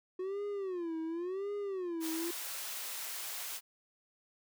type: tone with vibrato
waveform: triangle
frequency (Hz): 363.2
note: F#4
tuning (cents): -32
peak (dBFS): -33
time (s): 0.19-2.31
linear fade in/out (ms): 5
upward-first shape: sine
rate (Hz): 0.92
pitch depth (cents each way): 210
type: high-pass noise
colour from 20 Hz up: white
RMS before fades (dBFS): -41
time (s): 2-3.61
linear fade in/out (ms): 50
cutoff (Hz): 620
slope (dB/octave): 12
effects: none